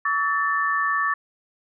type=tone cluster; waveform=sine; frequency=1135 / 1294 / 1770 Hz; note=C#6 / E6 / A6; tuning=+41 / -32 / +10 cents; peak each=-23 / -29 / -23 dBFS; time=0.05-1.14 s; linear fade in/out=5 ms; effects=none